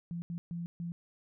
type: tone bursts at uneven times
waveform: sine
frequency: 170.9 Hz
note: F3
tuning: 37 cents flat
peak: -35 dBFS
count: 4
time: 0.11-0.22 / 0.3-0.38 / 0.51-0.66 / 0.8-0.92 s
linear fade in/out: 0 ms
effects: none